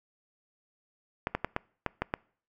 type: clicks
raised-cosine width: 0.5 ms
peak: -13 dBFS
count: 7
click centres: 1.271 / 1.35 / 1.446 / 1.564 / 1.863 / 2.02 / 2.139 s
effects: noise-tail reverb RT60 0.5 s tail -25 dB re dry